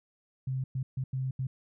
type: tone bursts at uneven times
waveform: sine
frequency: 131.1 Hz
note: C3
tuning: 4 cents sharp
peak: -29 dBFS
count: 5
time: 0.47-0.64 / 0.75-0.83 / 0.97-1.04 / 1.13-1.31 / 1.39-1.47 s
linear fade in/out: 5 ms
effects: none